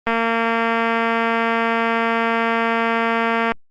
click train, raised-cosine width 0.5 ms, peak -5 dBFS, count 791, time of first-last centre 0.07-3.52 s, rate 229 Hz, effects Opus 32 kbps

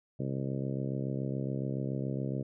harmonic tone, 67.1 Hz, C2, 44 cents sharp, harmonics 2 / 3 / 4 / 5 / 6 / 7 / 8 / 9, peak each -34 / -38 / -40 / -42 / -44 / -45 / -46 / -47 dBFS, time 0.19-2.43 s, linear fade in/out 10 ms, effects none

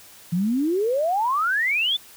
sine exponential sweep, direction up, 164.81 to 3580 Hz, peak -19 dBFS, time 0.32-1.97 s, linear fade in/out 10 ms, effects white hiss -47 dBFS RMS until 2.16 s

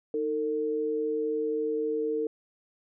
sine tone pair together, 311.7 / 451.9 Hz, D#4 / A4, +3 / +46 cents, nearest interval tritone, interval 643 cents, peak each -33 / -27 dBFS, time 0.14-2.27 s, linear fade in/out 2 ms, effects none

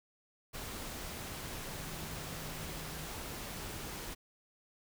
sine tone in noise, 157.6 Hz, D#3, 23 cents sharp, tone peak -49 dBFS, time 1.69-3.08 s, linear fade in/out 20 ms, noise pink, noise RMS -43 dBFS, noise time 0.53-4.15 s, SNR -9 dB, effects none

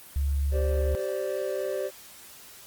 sine tone, 70.5 Hz, C#2, 30 cents sharp, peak -23 dBFS, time 0.16-0.95 s, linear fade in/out 0 ms
triangle chord, G suspended fourth, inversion none, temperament equal with one note detuned, 387.3 / 523.3 / 587.3 Hz, G4 / C5 / D5, -21 / 0 / 0 cents, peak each -30 dBFS, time 0.51-1.91 s, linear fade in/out 50 ms
effects white hiss -48 dBFS RMS until 2.66 s + Opus 24 kbps

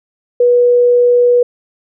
sine tone, 486.9 Hz, B4, 25 cents flat, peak -6 dBFS, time 0.4-1.43 s, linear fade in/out 5 ms, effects none

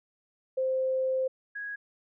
sine tone pair in turn, 522 / 1657.2 Hz, C5 / G#6, -4 / -4 cents, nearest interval octave + minor sixth, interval 2000 cents, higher second, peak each -25 / -34 dBFS, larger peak first, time 0.57-1.28 / 1.55-1.76 s, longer first, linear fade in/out 10 ms, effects none

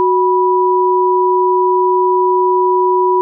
sine tone pair together, 369.2 / 980.5 Hz, F#4 / B5, -4 / -13 cents, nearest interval octave + perfect fourth, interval 1691 cents, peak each -12 dBFS, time 0-3.21 s, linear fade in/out 0 ms, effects none

